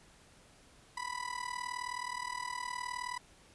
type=tone with amplitude modulation; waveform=30% pulse; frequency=987.8 Hz; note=B5; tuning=in tune; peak=-31 dBFS; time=0.97-3.18 s; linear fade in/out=5 ms; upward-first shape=sine; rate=39.2 Hz; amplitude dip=85%; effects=pink hiss -61 dBFS RMS until 3.54 s + resampled to 24000 Hz